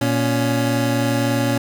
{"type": "tone pair together", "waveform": "25% pulse", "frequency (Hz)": [118.4, 280.3], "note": ["A#2", "C#4"], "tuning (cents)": [27, 19], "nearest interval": "octave + minor third", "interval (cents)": 1492, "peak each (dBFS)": -16, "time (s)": [0.01, 1.58], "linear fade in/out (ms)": 5, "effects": []}